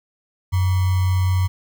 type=tone with sample-and-hold; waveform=sine; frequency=92.5 Hz; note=F#2; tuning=in tune; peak=-15 dBFS; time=0.52-1.48 s; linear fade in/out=20 ms; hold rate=1050 Hz; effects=none